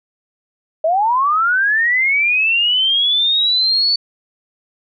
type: linear sweep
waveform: sine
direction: up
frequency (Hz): 615 to 4500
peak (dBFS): -12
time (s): 0.84-3.96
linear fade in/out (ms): 5
effects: none